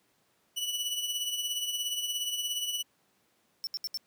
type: tone with tremolo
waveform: sawtooth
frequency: 2954 Hz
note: F#7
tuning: 3 cents flat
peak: -25 dBFS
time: 0.56-2.83 s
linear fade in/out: 20 ms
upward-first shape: triangle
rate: 17 Hz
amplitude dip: 60%
type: tone bursts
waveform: square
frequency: 5400 Hz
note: E8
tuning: 41 cents sharp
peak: -32 dBFS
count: 4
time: 3.64-3.973 s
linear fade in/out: 0 ms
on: 30 ms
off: 71 ms
effects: pink hiss -70 dBFS RMS until 4.06 s + high-pass 150 Hz 12 dB/octave